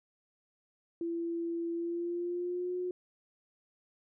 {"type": "tone with pitch glide", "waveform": "sine", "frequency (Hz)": [337.1, 361.3], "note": ["E4", "F#4"], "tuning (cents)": [39, -41], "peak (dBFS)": -32, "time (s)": [1.01, 2.91], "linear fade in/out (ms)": 2, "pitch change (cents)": 120, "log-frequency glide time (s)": [1.72, 2.75], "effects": []}